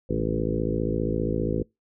harmonic tone with a mistuned harmonic, 55 Hz, A1, in tune, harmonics 1 / 2 / 3 / 4 / 5 / 6 / 7 / 8 / 9, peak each -32 / -32 / -32 / -32 / -32 / -32 / -32 / -32 / -32 dBFS, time 0.09-1.63 s, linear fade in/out 10 ms, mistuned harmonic 3, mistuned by -59 cents, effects noise-tail reverb RT60 0.2 s tail -25 dB re dry

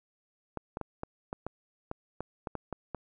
clicks, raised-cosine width 1 ms, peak -21 dBFS, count 12, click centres 0.573 / 0.771 / 0.813 / 1.034 / 1.329 / 1.466 / 1.914 / 2.206 / 2.472 / 2.553 / 2.727 / 2.947 s, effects none

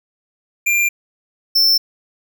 square tone pair in turn, 2384 / 5352 Hz, D7 / E8, +25 / +25 cents, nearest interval octave + major second, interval 1400 cents, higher second, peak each -14 / -11 dBFS, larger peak second, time 0.66-0.89 / 1.55-1.78 s, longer neither, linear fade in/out 10 ms, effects none

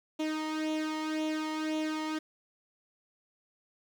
sawtooth tone with flanger, 311.1 Hz, D#4, in tune, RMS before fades -33 dBFS, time 0.19-2.19 s, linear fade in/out 10 ms, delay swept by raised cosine 0.3 to 0.99 ms, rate 1.9 Hz, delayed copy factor +0.7, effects low-pass 6000 Hz 12 dB/octave + 10-bit

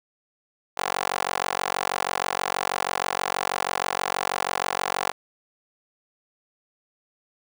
15% pulse tone with high-pass filter, 46.25 Hz, F#1, in tune, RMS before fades -27 dBFS, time 0.77-5.12 s, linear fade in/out 10 ms, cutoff 780 Hz, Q 1.7, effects none

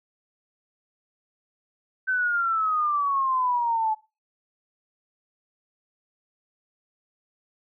sine exponential sweep, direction down, 1538 to 860 Hz, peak -21 dBFS, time 2.07-3.95 s, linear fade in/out 20 ms, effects noise-tail reverb RT60 0.3 s tail -22 dB re dry

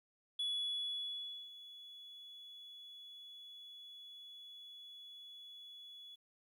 sine tone with ADSR envelope, 3401 Hz, G#7, 40 cents sharp, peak -32 dBFS, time 0.39-6.16 s, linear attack 7 ms, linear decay 1100 ms, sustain -19 dB, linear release 16 ms, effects tanh soft clip ceiling -34 dBFS + 12-bit

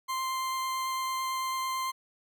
40% pulse tone with vibrato, 1046.5 Hz, C6, in tune, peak -29 dBFS, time 0.08-1.92 s, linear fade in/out 20 ms, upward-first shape triangle, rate 9 Hz, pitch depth 8 cents each way, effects none

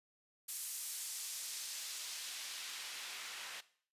white noise with band-pass filter sweep, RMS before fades -45 dBFS, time 0.48-3.61 s, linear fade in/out 10 ms, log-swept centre 10000 to 2000 Hz, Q 0.77, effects noise-tail reverb RT60 0.5 s tail -17 dB re dry + resampled to 32000 Hz

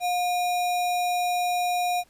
sine tone with sample-and-hold, 713 Hz, F5, 36 cents sharp, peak -22 dBFS, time 0-2.04 s, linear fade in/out 50 ms, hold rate 3150 Hz, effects pink hiss -61 dBFS RMS until 2.09 s + resampled to 32000 Hz

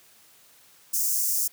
white high-pass noise, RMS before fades -25 dBFS, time 0.93-1.48 s, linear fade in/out 10 ms, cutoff 5500 Hz, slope 48 dB/octave, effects white hiss -56 dBFS RMS until 1.52 s + high-pass 80 Hz 12 dB/octave

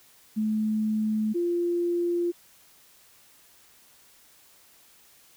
sine tone pair in turn, 215.9 / 346.8 Hz, A3 / F4, -33 / -12 cents, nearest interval minor sixth, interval 821 cents, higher second, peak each -23 dBFS, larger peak neither, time 0.36-1.34 / 1.34-2.32 s, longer neither, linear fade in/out 20 ms, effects white hiss -57 dBFS RMS until 5.36 s

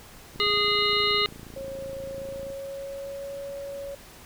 click train, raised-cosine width 3 ms, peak -30 dBFS, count 61, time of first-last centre 0.36-2.503 s, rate 28 Hz
harmonic tone, 413.2 Hz, G#4, 9 cents flat, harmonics 1 / 3 / 5 / 7 / 9 / 10, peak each -28 / -28 / -28 / -28 / -28 / -28 dBFS, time 0.4-1.26 s, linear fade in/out 0 ms
sine tone with pitch glide, 542 to 558.2 Hz, C#5 to C#5, -39 to +12 cents, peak -33 dBFS, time 1.56-3.95 s, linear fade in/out 5 ms, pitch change +51 cents, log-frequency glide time 1.99-3.44 s
effects pink hiss -48 dBFS RMS until 4.25 s

